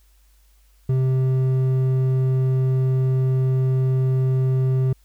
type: tone with hard clipping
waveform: sine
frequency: 130.5 Hz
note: C3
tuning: 4 cents flat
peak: -18 dBFS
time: 0.89-4.93 s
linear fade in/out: 5 ms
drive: 6 dB
effects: added 50 Hz sine -53 dBFS peak until 5.04 s + white hiss -63 dBFS RMS until 5.04 s